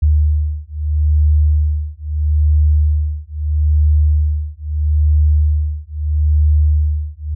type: beating tone pair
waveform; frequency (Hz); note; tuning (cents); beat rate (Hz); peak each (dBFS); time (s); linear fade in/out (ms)
sine; 75.1 / 75.87; D2 / D#2; +39 / -43; 0.77; -14; 0.02-7.35; 10
effects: none